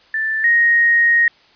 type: tone pair in turn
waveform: sine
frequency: 1766 / 1871 Hz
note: A6 / A#6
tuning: +6 / +6 cents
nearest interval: minor second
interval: 100 cents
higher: second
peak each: -17 / -10 dBFS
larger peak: second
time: 0.14-0.44 / 0.44-1.28 s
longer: second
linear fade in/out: 2 ms
effects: white hiss -51 dBFS RMS until 1.55 s + resampled to 11025 Hz